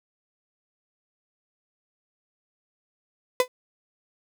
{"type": "tone with exponential decay", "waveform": "35% pulse", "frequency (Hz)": 504, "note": "B4", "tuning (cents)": 35, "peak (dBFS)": -12, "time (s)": [3.4, 3.48], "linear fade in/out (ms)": 1, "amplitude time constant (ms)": 16, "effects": []}